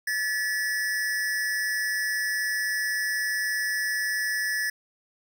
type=tone pair together; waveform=square; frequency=1732 / 1929.2 Hz; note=A6 / B6; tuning=-28 / -41 cents; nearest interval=major second; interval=187 cents; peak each=-27 / -32 dBFS; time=0.07-4.7 s; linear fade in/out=5 ms; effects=none